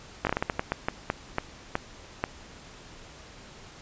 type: slowing click train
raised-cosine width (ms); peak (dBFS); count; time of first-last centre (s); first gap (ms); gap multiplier
0.5; -10; 14; 0.25-2.239; 19; 1.31
effects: pink hiss -48 dBFS RMS until 3.81 s + resampled to 16000 Hz